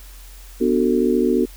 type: chord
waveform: sine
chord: B minor seventh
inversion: none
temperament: just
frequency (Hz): 246.9 / 296.3 / 370.4 / 444.5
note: B3 / D4 / F#4 / A4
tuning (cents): 0 / +15 / +2 / +18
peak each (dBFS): -19 / -22 / -19 / -22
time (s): 0.6-1.46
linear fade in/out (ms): 20
effects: added 44 Hz sine -38 dBFS peak until 1.56 s + white hiss -46 dBFS RMS until 1.56 s